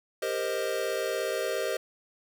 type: chord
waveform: square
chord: C minor seventh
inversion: second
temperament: equal with one note detuned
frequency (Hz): 397.2 / 466.2 / 523.3 / 622.3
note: G4 / Bb4 / C5 / Eb5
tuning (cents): +23 / 0 / 0 / 0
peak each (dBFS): -35 / -35 / -34 / -34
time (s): 0.22-1.77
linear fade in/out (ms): 5
effects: none